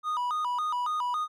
triangle tone with vibrato, 1100 Hz, C#6, 14 cents flat, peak -25 dBFS, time 0.03-1.28 s, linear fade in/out 50 ms, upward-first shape square, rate 3.6 Hz, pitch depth 200 cents each way, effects none

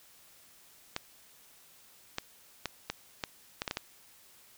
clicks, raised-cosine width 0.2 ms, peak -15 dBFS, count 9, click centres 0.964 / 2.184 / 2.657 / 2.9 / 3.238 / 3.619 / 3.678 / 3.711 / 3.771 s, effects white hiss -59 dBFS RMS until 4.57 s

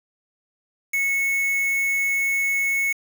triangle tone with quantisation, 2201 Hz, C#7, 13 cents flat, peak -18 dBFS, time 0.93-2.93 s, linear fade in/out 10 ms, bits 5, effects none

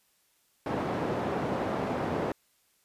white band-pass noise, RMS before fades -31 dBFS, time 0.66-2.32 s, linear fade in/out 2 ms, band 110 to 670 Hz, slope 12 dB/octave, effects white hiss -69 dBFS RMS until 2.84 s + resampled to 32000 Hz

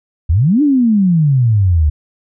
sine exponential two-way sweep, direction up then down, 71.7 to 305.1 to 71.7 Hz, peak -8 dBFS, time 0.29-1.9 s, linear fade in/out 10 ms, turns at 0.62 s, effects none

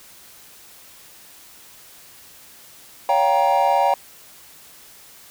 triangle chord, G half-diminished seventh, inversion second, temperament just, 564.5 / 705.6 / 784 / 940.8 Hz, Db5 / F5 / G5 / Bb5, +31 / +18 / 0 / +16 cents, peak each -20 / -20 / -17 / -18 dBFS, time 3.09-3.94 s, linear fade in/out 2 ms, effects white hiss -46 dBFS RMS until 5.3 s

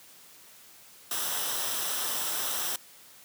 white noise with comb filter, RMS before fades -31 dBFS, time 1.11-2.76 s, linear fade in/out 2 ms, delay 0.44 ms, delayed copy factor -0.55, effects white hiss -53 dBFS RMS until 3.24 s + high-pass 100 Hz 12 dB/octave

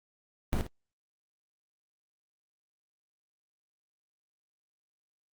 brown noise with echo, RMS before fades -28 dBFS, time 0.53-0.61 s, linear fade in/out 0 ms, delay 55 ms, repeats 1, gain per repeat -10 dB, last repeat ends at 0.665 s, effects Opus 24 kbps

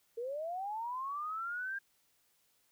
sine linear sweep, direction up, 450 to 1614 Hz, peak -36 dBFS, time 0.17-1.79 s, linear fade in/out 10 ms, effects white hiss -73 dBFS RMS until 2.71 s

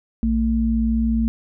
sine tone pair together, 59.73 / 225.5 Hz, A#1 / A3, +43 / +43 cents, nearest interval octave + major seventh, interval 2300 cents, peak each -21 / -18 dBFS, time 0.23-1.28 s, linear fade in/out 0 ms, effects none

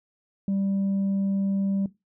sine tone, 196 Hz, G3, in tune, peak -20 dBFS, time 0.48-1.86 s, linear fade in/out 2 ms, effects noise-tail reverb RT60 0.2 s tail -18 dB re dry + tanh soft clip ceiling -21 dBFS

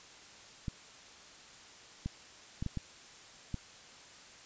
clicks, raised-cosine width 5 ms, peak -23 dBFS, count 6, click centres 0.682 / 2.06 / 2.625 / 2.663 / 2.773 / 3.543 s, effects white hiss -54 dBFS RMS until 4.45 s + resampled to 16000 Hz

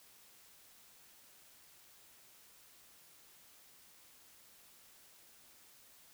silence, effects white hiss -62 dBFS RMS until 6.13 s

